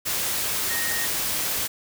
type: tone in noise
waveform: sine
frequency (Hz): 1862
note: A#6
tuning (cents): -2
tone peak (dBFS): -29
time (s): 0.69-1.07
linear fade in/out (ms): 20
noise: white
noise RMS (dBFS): -26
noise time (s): 0.05-1.68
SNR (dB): -6
effects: none